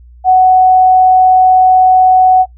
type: tone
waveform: sine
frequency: 744 Hz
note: F#5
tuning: 9 cents sharp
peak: -3 dBFS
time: 0.24-2.46 s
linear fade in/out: 50 ms
effects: noise-tail reverb RT60 0.1 s tail -19 dB re dry + added 60 Hz sine -35 dBFS peak until 2.57 s